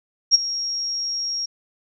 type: tone with ADSR envelope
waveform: sine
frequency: 5588 Hz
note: F8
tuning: in tune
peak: -7 dBFS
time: 0.31-1.46 s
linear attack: 36 ms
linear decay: 18 ms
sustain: -16 dB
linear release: 9 ms
effects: none